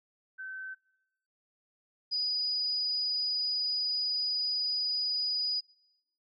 sine tone pair in turn, 1535 / 4938 Hz, G6 / D#8, -37 / -14 cents, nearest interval octave + minor sixth, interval 2023 cents, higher second, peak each -38 / -28 dBFS, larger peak second, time 0.38-0.75 / 2.11-5.61 s, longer second, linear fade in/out 20 ms, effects noise-tail reverb RT60 0.9 s tail -23 dB re dry

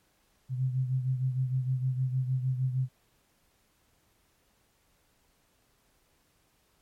sine beating tone pair, 128.5 / 135 Hz, C3 / C#3, -31 / -45 cents, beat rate 6.5 Hz, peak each -27 / -34 dBFS, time 0.49-2.89 s, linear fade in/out 50 ms, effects pink hiss -69 dBFS RMS until 6.81 s + MP3 64 kbps

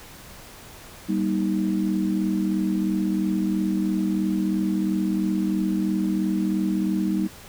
sine tone cluster, 194.7 / 237.7 / 314.2 Hz, G3 / A#3 / D#4, -12 / +34 / +17 cents, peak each -23 / -29 / -25 dBFS, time 1.08-7.28 s, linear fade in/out 20 ms, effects pink hiss -44 dBFS RMS until 7.48 s

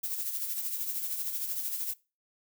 violet noise with tremolo, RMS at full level -32 dBFS, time 0.03-1.94 s, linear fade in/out 10 ms, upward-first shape sine, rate 13 Hz, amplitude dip 50%, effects noise-tail reverb RT60 0.3 s tail -22 dB re dry

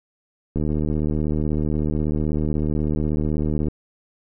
click train, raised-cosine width 3 ms, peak -11 dBFS, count 239, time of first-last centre 0.56-3.683 s, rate 76.2 Hz, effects none

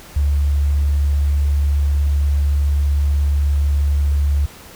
sine tone, 71.7 Hz, D2, 41 cents flat, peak -13 dBFS, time 0.16-4.46 s, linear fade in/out 5 ms, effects pink hiss -40 dBFS RMS until 4.75 s

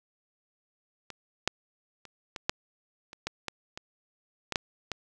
clicks, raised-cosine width 0.2 ms, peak -23 / -7 / -29 / -19 / -7 / -27 / -14 / -15 / -21 / -14 / -8 / -15 dBFS, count 12, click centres 1.103 / 1.476 / 2.053 / 2.362 / 2.495 / 3.131 / 3.27 / 3.483 / 3.775 / 4.523 / 4.558 / 4.917 s, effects none

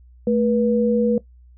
sine tone pair together, 218.6 / 484.8 Hz, A3 / B4, -11 / -32 cents, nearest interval octave + major second, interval 1379 cents, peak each -18 dBFS, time 0.27-1.18 s, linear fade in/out 2 ms, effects noise-tail reverb RT60 0.1 s tail -17 dB re dry + added 61 Hz sine -45 dBFS peak until 1.57 s

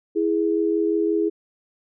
sine tone pair together, 329.6 / 415.3 Hz, E4 / G#4, 0 / 0 cents, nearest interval major third, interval 400 cents, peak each -21 dBFS, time 0.15-1.3 s, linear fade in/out 20 ms, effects none

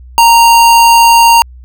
square tone, 928 Hz, A#5, 8 cents flat, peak -3 dBFS, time 0.18-1.42 s, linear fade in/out 0 ms, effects added 62 Hz sine -30 dBFS peak until 1.64 s

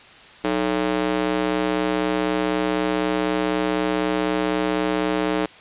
square tone with high-pass filter, 62 Hz, B1, 7 cents sharp, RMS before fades -22 dBFS, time 0.44-5.46 s, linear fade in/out 5 ms, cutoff 330 Hz, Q 1.5, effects white hiss -45 dBFS RMS until 5.6 s + resampled to 8000 Hz

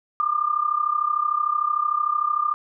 sine tone with amplitude modulation, 1200 Hz, D6, 37 cents sharp, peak -16 dBFS, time 0.2-2.54 s, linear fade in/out 0 ms, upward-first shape sine, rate 33.3 Hz, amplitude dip 80%, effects none

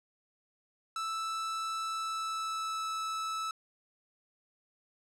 45% pulse tone with pitch glide, 1318.5 to 1308.6 Hz, E6 to E6, 0 to -13 cents, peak -33 dBFS, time 0.96-3.51 s, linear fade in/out 2 ms, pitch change -13 cents, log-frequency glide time 1.85-2.89 s, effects low-pass 9000 Hz 12 dB/octave

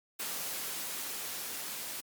white noise with level ramp, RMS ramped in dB -37 to -40 dBFS, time 0.19-2.01 s, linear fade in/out 10 ms, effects high-pass 150 Hz 12 dB/octave + Opus 48 kbps

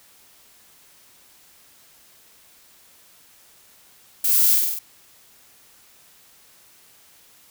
violet noise with echo, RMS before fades -20 dBFS, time 4.24-4.55 s, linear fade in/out 5 ms, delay 48 ms, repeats 5, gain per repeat -2 dB, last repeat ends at 4.79 s, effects white hiss -53 dBFS RMS until 7.5 s

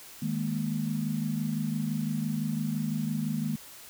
sine chord, D# suspended fourth, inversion none, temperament just, 155.56 / 207.4 / 233.3 Hz, D#3 / G#3 / A#3, 0 / -2 / +2 cents, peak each -32 dBFS, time 0.22-3.56 s, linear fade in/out 5 ms, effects white hiss -48 dBFS RMS until 3.89 s

